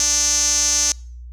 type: tone with band-pass filter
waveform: sawtooth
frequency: 293.7 Hz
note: D4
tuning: in tune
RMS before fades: -18 dBFS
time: 0-0.92 s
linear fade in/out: 2 ms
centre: 6200 Hz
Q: 8.7
effects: noise-tail reverb RT60 0.5 s tail -26 dB re dry + added 60 Hz sine -33 dBFS peak until 1.32 s